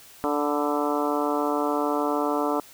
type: harmonic tone with a mistuned harmonic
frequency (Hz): 146.83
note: D3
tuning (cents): 0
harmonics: 2 / 3 / 4 / 5 / 6 / 7 / 8 / 9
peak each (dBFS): -27 / -29 / -30 / -31 / -32 / -32 / -33 / -34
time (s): 0.24-2.6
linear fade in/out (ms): 0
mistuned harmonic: 7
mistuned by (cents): -39
effects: white hiss -49 dBFS RMS until 2.73 s